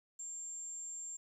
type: tone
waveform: sine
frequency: 7370 Hz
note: A#8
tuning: 21 cents flat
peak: -39 dBFS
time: 0.19-1.17 s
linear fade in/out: 10 ms
effects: tanh soft clip ceiling -41 dBFS + 11-bit